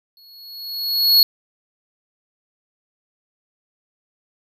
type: tone with exponential growth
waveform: square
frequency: 4343 Hz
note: C#8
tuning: 36 cents flat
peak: -8 dBFS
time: 0.17-1.23 s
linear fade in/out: 1 ms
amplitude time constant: 230 ms
effects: none